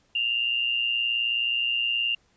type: tone with amplitude modulation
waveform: sine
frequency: 2794 Hz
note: F7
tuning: in tune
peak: -20 dBFS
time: 0.15-2.15 s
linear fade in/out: 5 ms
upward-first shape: sine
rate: 119 Hz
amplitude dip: 60%
effects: pink hiss -65 dBFS RMS until 2.36 s + resampled to 16000 Hz